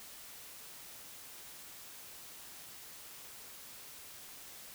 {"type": "silence", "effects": ["white hiss -51 dBFS RMS until 4.74 s"]}